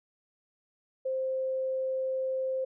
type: tone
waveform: sine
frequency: 524 Hz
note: C5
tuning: 2 cents sharp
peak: -28 dBFS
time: 1.05-2.65 s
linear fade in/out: 10 ms
effects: none